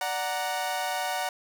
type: chord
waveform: sawtooth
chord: D augmented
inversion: none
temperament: equal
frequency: 587.3 / 740 / 932.3 Hz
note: D5 / F#5 / A#5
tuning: 0 / 0 / 0 cents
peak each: -32 / -26 / -30 dBFS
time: 0.01-1.29 s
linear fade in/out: 2 ms
effects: none